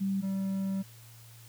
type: tone pair in turn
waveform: sine / triangle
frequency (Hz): 194.5 / 193.27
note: G3 / G3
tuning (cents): -13 / -24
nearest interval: unison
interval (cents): 11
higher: first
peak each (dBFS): -27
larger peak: neither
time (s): 0-0.22 / 0.22-0.83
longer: second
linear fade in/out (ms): 20
effects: added 115 Hz sine -51 dBFS peak until 1.48 s + white hiss -56 dBFS RMS until 1.48 s